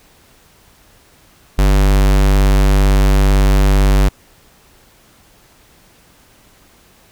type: tone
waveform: square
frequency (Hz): 48.94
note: G1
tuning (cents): -2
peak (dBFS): -9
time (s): 1.58-4.09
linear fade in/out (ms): 10
effects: pink hiss -49 dBFS RMS until 7.11 s